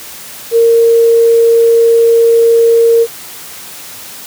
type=tone; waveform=sine; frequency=461.6 Hz; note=A#4; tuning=17 cents flat; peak=-4 dBFS; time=0.51-3.07 s; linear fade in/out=50 ms; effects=white hiss -29 dBFS RMS until 4.26 s + high-pass 80 Hz 12 dB/octave